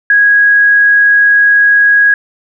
sine tone, 1654 Hz, G#6, 8 cents flat, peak -4 dBFS, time 0.1-2.14 s, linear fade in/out 2 ms, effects none

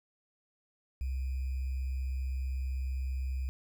sine tone with sample-and-hold, 65.41 Hz, C2, in tune, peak -31 dBFS, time 1.01-3.49 s, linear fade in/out 0 ms, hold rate 2450 Hz, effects none

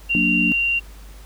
sine tone, 2765 Hz, F7, 18 cents flat, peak -17 dBFS, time 0.09-0.8 s, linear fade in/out 20 ms
sine chord, Gb augmented, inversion none, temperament equal with one note detuned, 184.36 / 233.1 / 293.7 Hz, Gb3 / Bb3 / D4, -6 / 0 / 0 cents, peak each -23 dBFS, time 0.15-0.52 s, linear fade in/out 0 ms
effects added 50 Hz sine -38 dBFS peak until 1.25 s + pink hiss -48 dBFS RMS until 1.25 s

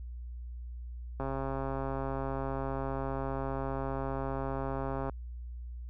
click train, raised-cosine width 1 ms, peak -22 dBFS, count 527, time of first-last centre 1.2-5.096 s, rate 135 Hz, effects added 60 Hz sine -39 dBFS peak until 5.89 s

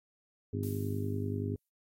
harmonic tone, 50.5 Hz, G#1, 48 cents flat, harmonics 2 / 3 / 4 / 5 / 6 / 7 / 8, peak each -34 / -42 / -45 / -38 / -44 / -48 / -40 dBFS, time 0.53-1.56 s, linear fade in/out 5 ms
violet noise with exponential decay, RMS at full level -44 dBFS, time 0.63-1.69 s, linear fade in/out 1 ms, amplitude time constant 230 ms
effects AAC 48 kbps

